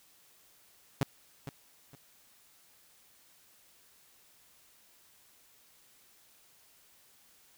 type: tone with echo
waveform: sawtooth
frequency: 138.59 Hz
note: C#3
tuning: in tune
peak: -22 dBFS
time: 1.01-1.03 s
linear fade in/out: 0 ms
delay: 460 ms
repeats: 2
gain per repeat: -12 dB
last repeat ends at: 1.95 s
effects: white hiss -63 dBFS RMS until 7.57 s